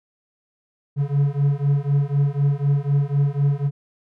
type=beating tone pair; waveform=triangle; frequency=140 / 144 Hz; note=C#3 / D3; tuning=+18 / -34 cents; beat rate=4 Hz; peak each=-18 dBFS; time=0.96-3.71 s; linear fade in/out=50 ms; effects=none